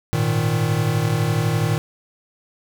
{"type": "chord", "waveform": "square", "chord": "Ab suspended second", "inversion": "none", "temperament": "equal with one note detuned", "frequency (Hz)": [104.61, 116.54, 155.56], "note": ["Ab2", "Bb2", "Eb3"], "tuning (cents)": [13, 0, 0], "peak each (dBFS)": [-26, -22, -22], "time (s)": [0.13, 1.78], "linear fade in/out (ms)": 0, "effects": []}